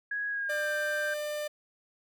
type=tone with pitch glide; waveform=sine; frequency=1661.2 to 1572.5 Hz; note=G#6 to G6; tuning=0 to +5 cents; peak=-30 dBFS; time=0.11-1.14 s; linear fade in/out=5 ms; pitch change=-95 cents; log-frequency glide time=0.29-0.69 s
type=tone; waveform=45% pulse; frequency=597 Hz; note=D5; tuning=28 cents sharp; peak=-32 dBFS; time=0.49-1.48 s; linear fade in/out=10 ms
effects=none